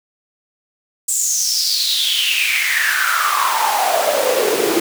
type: noise with high-pass filter sweep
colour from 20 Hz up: pink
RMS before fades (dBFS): -17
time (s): 1.08-4.8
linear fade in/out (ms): 5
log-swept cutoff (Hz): 7900 to 330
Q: 7.5
effects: none